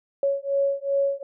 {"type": "beating tone pair", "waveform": "sine", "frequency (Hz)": [554.4, 557], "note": ["C#5", "C#5"], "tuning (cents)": [0, 8], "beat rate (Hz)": 2.6, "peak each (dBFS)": -24, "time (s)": [0.23, 1.23], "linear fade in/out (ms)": 2, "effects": []}